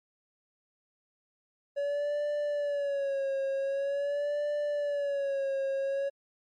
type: tone with vibrato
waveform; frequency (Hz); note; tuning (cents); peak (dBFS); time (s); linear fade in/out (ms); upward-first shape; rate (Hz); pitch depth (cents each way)
triangle; 565; C#5; +33; -26; 1.76-6.1; 20; sine; 0.45; 70
effects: MP3 48 kbps